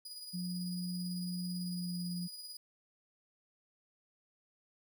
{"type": "tone with tremolo", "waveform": "sawtooth", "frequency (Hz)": 4919, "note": "D#8", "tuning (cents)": -21, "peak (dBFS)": -40, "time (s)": [0.05, 2.57], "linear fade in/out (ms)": 5, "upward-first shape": "triangle", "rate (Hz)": 18, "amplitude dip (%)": 50}
{"type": "tone with pitch glide", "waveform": "sine", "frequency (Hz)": [179, 176.64], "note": ["F3", "F3"], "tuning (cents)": [43, 20], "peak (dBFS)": -36, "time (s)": [0.33, 2.28], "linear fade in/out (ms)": 20, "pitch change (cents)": -23, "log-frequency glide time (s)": [1.6, 1.97]}
{"effects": []}